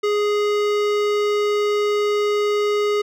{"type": "tone with hard clipping", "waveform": "sine", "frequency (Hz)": 415.3, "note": "G#4", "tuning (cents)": 0, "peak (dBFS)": -19, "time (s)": [0.03, 3.02], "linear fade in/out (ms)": 10, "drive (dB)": 18, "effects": []}